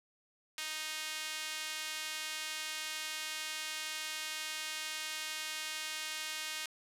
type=tone with high-pass filter; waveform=sawtooth; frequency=311.1 Hz; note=D#4; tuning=in tune; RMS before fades=-40 dBFS; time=0.58-6.66 s; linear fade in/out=2 ms; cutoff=2400 Hz; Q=0.94; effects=low-pass 12000 Hz 12 dB/octave + 10-bit